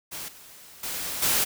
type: noise with level steps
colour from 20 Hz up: white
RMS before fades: -36 / -48 / -32 / -23 dBFS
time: 0.11-1.45 s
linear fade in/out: 20 ms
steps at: 0.28 / 0.83 / 1.22 s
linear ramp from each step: 5 ms
effects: none